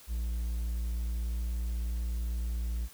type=tone; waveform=triangle; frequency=58.1 Hz; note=A#1; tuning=5 cents flat; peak=-28 dBFS; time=0.07-2.89 s; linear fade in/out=50 ms; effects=white hiss -54 dBFS RMS until 2.93 s